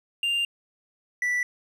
triangle tone pair in turn, 2794 / 1967.1 Hz, F7 / B6, 0 / -7 cents, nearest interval tritone, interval 607 cents, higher first, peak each -21 dBFS, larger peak neither, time 0.23-0.45 / 1.22-1.43 s, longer first, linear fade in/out 2 ms, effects resampled to 32000 Hz

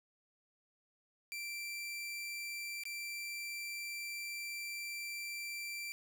sawtooth tone with dropouts, 2349 Hz, D7, in tune, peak -37 dBFS, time 1.32-5.92 s, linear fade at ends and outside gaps 0 ms, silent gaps 2.836-2.854 s, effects none

